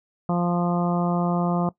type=harmonic tone; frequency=174.61 Hz; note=F3; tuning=in tune; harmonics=1 / 2 / 3 / 4 / 5 / 6 / 7; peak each=-21 / -30 / -32 / -29 / -34 / -34 / -35 dBFS; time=0.29-1.69 s; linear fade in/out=2 ms; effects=noise-tail reverb RT60 0.1 s tail -19 dB re dry